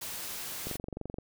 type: noise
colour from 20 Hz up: white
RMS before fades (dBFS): -39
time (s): 0.01-0.77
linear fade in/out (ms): 10
type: click train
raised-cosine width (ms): 2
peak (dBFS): -24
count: 13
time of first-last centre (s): 0.67-1.185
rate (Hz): 23.3
effects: none